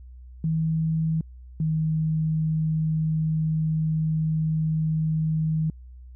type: tone pair in turn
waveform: sine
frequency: 160.4 / 157.92 Hz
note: E3 / D#3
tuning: -47 / +26 cents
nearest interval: unison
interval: 27 cents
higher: first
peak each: -21 / -21 dBFS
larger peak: neither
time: 0.44-1.21 / 1.6-5.7 s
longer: second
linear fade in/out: 2 ms
effects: added 62 Hz sine -41 dBFS peak until 6.15 s